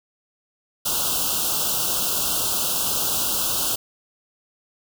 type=band-stop noise; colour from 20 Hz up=white; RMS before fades=-23 dBFS; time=0.85-3.76 s; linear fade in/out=10 ms; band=1500 to 2700 Hz; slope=96 dB/octave; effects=none